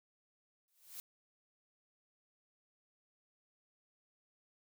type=noise with exponential growth; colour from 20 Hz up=blue; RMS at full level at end=-44 dBFS; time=0.68-1 s; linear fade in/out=0 ms; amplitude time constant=69 ms; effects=none